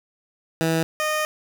15% pulse tone pair in turn, 162.8 / 614.7 Hz, E3 / D#5, -21 / -21 cents, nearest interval octave + major seventh, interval 2300 cents, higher second, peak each -13 / -15 dBFS, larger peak first, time 0.61-0.83 / 1-1.25 s, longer second, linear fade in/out 0 ms, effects none

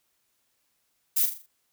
violet noise with echo, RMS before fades -23 dBFS, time 1.16-1.26 s, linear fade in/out 10 ms, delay 41 ms, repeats 5, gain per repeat -7 dB, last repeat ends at 1.465 s, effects white hiss -73 dBFS RMS until 1.72 s

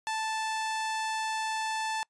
sawtooth tone, 879 Hz, A5, 2 cents flat, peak -26 dBFS, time 0.07-2.03 s, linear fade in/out 0 ms, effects noise-tail reverb RT60 0.1 s tail -26 dB re dry + resampled to 22050 Hz

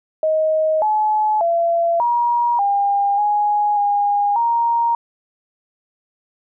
sine tone with pitch steps, 628 / 855 / 678 / 953 / 804 / 831 / 816 / 935 Hz, D#5 / A5 / E5 / A#5 / G5 / G#5 / G#5 / A#5, +16 / -50 / +49 / +38 / +44 / +1 / -31 / +5 cents, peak -14 dBFS, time 0.23-4.95 s, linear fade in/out 2 ms, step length 590 ms, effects none

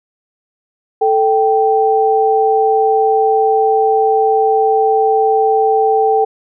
sine tone pair together, 440 / 780.4 Hz, A4 / G5, 0 / -8 cents, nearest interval minor seventh, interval 992 cents, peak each -12 dBFS, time 1.01-6.25 s, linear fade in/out 10 ms, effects none

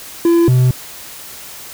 triangle tone pair in turn, 338.8 / 126.91 Hz, E4 / B2, +48 / +48 cents, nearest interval octave + perfect fourth, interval 1700 cents, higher first, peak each -6 dBFS, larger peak neither, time 0.25-0.48 / 0.48-0.71 s, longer neither, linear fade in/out 2 ms, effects white hiss -33 dBFS RMS until 1.73 s

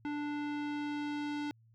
square tone with low-pass filter sweep, 293.7 Hz, D4, in tune, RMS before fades -37 dBFS, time 0.05-1.51 s, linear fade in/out 0 ms, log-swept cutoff 2300 to 4200 Hz, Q 1, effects added 113 Hz sine -61 dBFS peak until 1.74 s

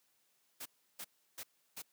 white noise bursts, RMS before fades -45 dBFS, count 4, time 0.6-1.822 s, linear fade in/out 10 ms, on 58 ms, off 330 ms, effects white hiss -75 dBFS RMS until 1.92 s + high-pass 150 Hz 12 dB/octave

